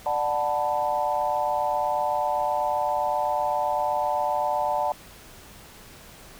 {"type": "chord", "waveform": "sine", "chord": "B minor seventh", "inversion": "first", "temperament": "equal with one note detuned", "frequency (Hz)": [592.8, 740, 880, 987.8], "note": ["D5", "F#5", "A5", "B5"], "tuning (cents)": [16, 0, 0, 0], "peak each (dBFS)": [-28, -27, -26, -32], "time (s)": [0.06, 4.92], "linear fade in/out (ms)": 2, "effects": ["pink hiss -47 dBFS RMS until 6.39 s"]}